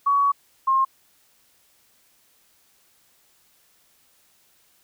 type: tone pair in turn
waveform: sine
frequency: 1125 / 1067.1 Hz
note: C#6 / C6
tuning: +25 / +34 cents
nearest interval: minor second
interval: 91 cents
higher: first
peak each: -16 dBFS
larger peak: neither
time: 0.06-0.32 / 0.67-0.85 s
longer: first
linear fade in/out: 10 ms
effects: white hiss -61 dBFS RMS until 4.83 s